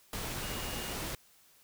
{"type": "tone in noise", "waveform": "sine", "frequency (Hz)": 2856, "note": "F7", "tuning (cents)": 38, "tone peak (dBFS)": -46, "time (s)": [0.43, 0.93], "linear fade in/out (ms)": 2, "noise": "pink", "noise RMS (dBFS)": -38, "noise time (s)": [0.13, 1.15], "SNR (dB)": -11, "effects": ["white hiss -63 dBFS RMS until 1.63 s"]}